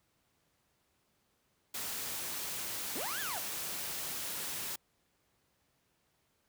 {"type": "noise", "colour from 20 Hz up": "white", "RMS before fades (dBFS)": -39, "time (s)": [1.74, 4.76], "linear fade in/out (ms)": 5}
{"type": "linear two-way sweep", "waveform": "35% pulse", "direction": "up then down", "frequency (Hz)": [168.3, 1761, 607], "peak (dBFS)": -37, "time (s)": [2.95, 3.39], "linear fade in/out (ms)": 10, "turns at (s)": 3.2}
{"effects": ["pink hiss -75 dBFS RMS until 6.48 s", "high-pass 60 Hz 12 dB/octave"]}